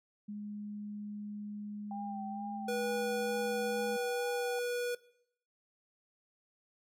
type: tone with pitch glide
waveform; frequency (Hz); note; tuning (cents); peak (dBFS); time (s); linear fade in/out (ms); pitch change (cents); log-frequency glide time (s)
sine; 207.7 to 212.9; G#3 to G#3; 0 to +43; -39; 0.28-3.97; 10; +43; 2.24-2.57
type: tone with vibrato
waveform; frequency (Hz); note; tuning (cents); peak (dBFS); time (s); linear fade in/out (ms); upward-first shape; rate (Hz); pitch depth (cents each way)
sine; 790; G5; +13; -40; 1.91-4.59; 2; sine; 2.2; 35
type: tone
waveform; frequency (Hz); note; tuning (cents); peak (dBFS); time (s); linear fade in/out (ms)
square; 486; B4; -28; -34; 2.68-4.95; 5
effects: noise-tail reverb RT60 0.7 s tail -20 dB re dry + AAC 64 kbps